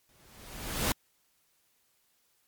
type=noise with exponential growth; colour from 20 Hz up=pink; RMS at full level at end=-26 dBFS; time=0.09-0.92 s; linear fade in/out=1 ms; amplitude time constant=180 ms; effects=white hiss -71 dBFS RMS until 2.47 s + MP3 96 kbps